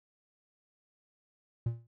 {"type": "tone with exponential decay", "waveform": "triangle", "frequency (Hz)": 116.54, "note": "A#2", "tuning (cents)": 0, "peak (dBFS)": -23, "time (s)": [1.66, 1.87], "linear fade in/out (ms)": 5, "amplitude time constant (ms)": 45, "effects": []}